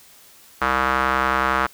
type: tone with band-pass filter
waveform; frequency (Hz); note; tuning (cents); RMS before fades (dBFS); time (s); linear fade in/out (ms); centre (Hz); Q
square; 65.41; C2; 0; -20; 0.61-1.67; 10; 1300; 2.7
effects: white hiss -49 dBFS RMS until 1.73 s